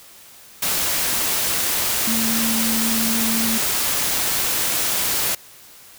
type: tone in noise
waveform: sine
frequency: 226 Hz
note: A3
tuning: 47 cents sharp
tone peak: -22 dBFS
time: 2.07-3.58 s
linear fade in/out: 5 ms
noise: white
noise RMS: -21 dBFS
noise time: 0.62-5.35 s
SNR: -4 dB
effects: white hiss -45 dBFS RMS until 5.98 s